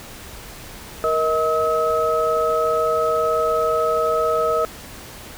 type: tone cluster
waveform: sine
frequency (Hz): 470 / 632 / 1283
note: A#4 / D#5 / E6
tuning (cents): +14 / +27 / -47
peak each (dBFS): -21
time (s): 1.04-4.65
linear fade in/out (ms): 0
effects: pink hiss -38 dBFS RMS until 5.37 s